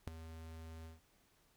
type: tone with ADSR envelope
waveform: square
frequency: 81 Hz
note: E2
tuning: 30 cents flat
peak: -35 dBFS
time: 0.07-1.01 s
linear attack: 6 ms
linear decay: 7 ms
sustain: -14 dB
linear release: 160 ms
effects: pink hiss -72 dBFS RMS until 1.56 s